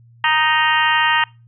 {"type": "harmonic tone", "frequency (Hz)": 311.1, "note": "D#4", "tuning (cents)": 0, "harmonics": [3, 4, 5, 6, 7, 8, 9, 10], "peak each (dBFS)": [-18, -22, -24, -18, -30, -26, -22, -26], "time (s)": [0.24, 1.24], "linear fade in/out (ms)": 2, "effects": ["noise-tail reverb RT60 0.3 s tail -26 dB re dry", "added 117 Hz sine -45 dBFS peak until 1.47 s"]}